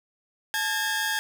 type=tone cluster; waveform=sawtooth; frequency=868 / 1631 / 1802 Hz; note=A5 / G#6 / A6; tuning=-24 / -32 / +41 cents; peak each=-28 / -23 / -29 dBFS; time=0.54-1.19 s; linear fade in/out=0 ms; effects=none